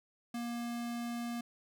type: tone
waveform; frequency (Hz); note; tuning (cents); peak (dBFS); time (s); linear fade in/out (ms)
square; 236.9; A#3; +28; -37; 0.34-1.41; 5
effects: none